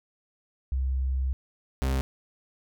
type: tone pair in turn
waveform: sine / 40% pulse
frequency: 65.6 / 66.13 Hz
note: C2 / C2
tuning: +5 / +19 cents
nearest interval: unison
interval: 14 cents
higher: second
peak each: -24 / -23 dBFS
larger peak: second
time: 0.72-1.33 / 1.82-2.01 s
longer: first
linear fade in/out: 0 ms
effects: none